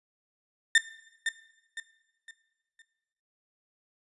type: tone with echo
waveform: 35% pulse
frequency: 1806 Hz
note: A6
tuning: 45 cents sharp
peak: -15 dBFS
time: 0.75-0.78 s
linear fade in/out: 2 ms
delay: 510 ms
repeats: 4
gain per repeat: -9 dB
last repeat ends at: 2.82 s
effects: noise-tail reverb RT60 1.0 s tail -17 dB re dry + resampled to 24000 Hz